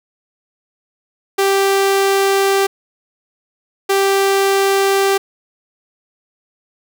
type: tone pair in turn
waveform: sawtooth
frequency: 392 / 392 Hz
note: G4 / G4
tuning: 0 / 0 cents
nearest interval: unison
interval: 0 cents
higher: neither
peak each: -8 dBFS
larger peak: neither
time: 1.38-2.67 / 3.89-5.18 s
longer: neither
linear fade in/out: 10 ms
effects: none